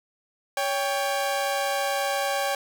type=tone pair together; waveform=sawtooth; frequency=561 / 792.3 Hz; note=C#5 / G5; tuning=+21 / +18 cents; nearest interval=tritone; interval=597 cents; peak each=-23 dBFS; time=0.57-2.55 s; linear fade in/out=2 ms; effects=none